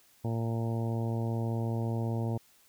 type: harmonic tone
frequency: 114.8 Hz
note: A#2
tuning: 26 cents flat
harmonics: 1 / 2 / 3 / 4 / 5 / 6 / 7 / 8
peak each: -30 / -36 / -40 / -42 / -44 / -46 / -47 / -48 dBFS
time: 0.24-2.38 s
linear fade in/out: 10 ms
effects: white hiss -63 dBFS RMS until 2.68 s